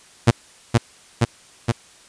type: tone with echo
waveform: sawtooth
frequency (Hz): 117.3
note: A#2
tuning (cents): +11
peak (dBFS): -5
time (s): 0.27-0.31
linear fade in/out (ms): 10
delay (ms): 470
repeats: 3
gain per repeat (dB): -2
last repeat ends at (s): 1.72
effects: white hiss -49 dBFS RMS until 2.08 s + resampled to 22050 Hz